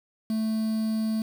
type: tone with quantisation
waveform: triangle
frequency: 220 Hz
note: A3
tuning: in tune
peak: -22 dBFS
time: 0.3-1.22 s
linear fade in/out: 2 ms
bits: 7
effects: none